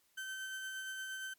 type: tone with tremolo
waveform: 35% pulse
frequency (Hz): 1542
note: G6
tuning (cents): -29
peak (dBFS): -38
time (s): 0.17-1.34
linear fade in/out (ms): 10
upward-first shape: sine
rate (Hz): 8.6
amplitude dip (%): 25
effects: white hiss -73 dBFS RMS until 1.38 s + MP3 96 kbps